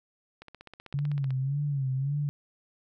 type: click train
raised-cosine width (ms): 0.3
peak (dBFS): -29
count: 15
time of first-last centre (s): 0.42-1.306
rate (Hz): 15.8
type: tone with vibrato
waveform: sine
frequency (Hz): 138.4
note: C#3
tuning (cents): -2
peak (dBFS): -26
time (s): 0.94-2.29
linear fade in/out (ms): 0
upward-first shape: sine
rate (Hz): 1.8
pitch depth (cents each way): 100
effects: none